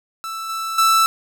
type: tone with level steps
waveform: 45% pulse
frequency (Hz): 1323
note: E6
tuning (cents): +6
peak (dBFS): -26 / -23 / -12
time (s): 0.24-1.06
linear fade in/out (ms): 0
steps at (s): 0.49 / 0.78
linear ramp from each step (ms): 5
effects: none